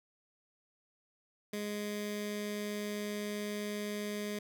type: tone with notch filter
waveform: 15% pulse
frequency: 207.7 Hz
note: G#3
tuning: in tune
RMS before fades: -38 dBFS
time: 1.53-4.39 s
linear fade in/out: 5 ms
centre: 840 Hz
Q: 1.3
effects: none